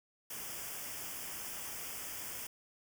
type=band-stop noise; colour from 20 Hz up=white; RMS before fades=-43 dBFS; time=0.3-2.47 s; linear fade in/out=5 ms; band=3400 to 4800 Hz; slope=96 dB/octave; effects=none